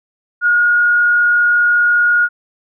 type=tone with frequency modulation; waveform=sine; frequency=1435 Hz; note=F6; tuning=47 cents sharp; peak=-9 dBFS; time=0.41-2.29 s; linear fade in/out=50 ms; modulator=45.4 Hz; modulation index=0.35; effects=none